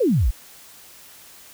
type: exponential sweep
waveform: sine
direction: down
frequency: 564 to 42.63 Hz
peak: -15 dBFS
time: 0-0.31 s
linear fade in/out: 10 ms
effects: white hiss -46 dBFS RMS until 1.53 s